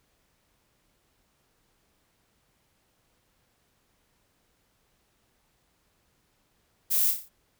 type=noise with echo; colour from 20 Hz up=violet; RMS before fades=-25 dBFS; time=6.9-7.12 s; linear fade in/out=20 ms; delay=29 ms; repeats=6; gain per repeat=-5 dB; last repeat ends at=7.294 s; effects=pink hiss -70 dBFS RMS until 7.59 s